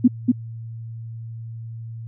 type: tone with echo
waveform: sine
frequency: 246.9 Hz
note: B3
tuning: in tune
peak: -8 dBFS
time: 0.04-0.08 s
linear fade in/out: 10 ms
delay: 240 ms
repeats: 1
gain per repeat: -3 dB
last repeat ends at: 0.32 s
effects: added 114 Hz sine -31 dBFS peak until 2.07 s